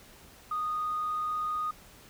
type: tone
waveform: sine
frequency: 1237 Hz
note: D#6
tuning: 10 cents flat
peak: -28 dBFS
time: 0.51-1.71 s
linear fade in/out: 5 ms
effects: tanh soft clip ceiling -24 dBFS + pink hiss -54 dBFS RMS until 2.09 s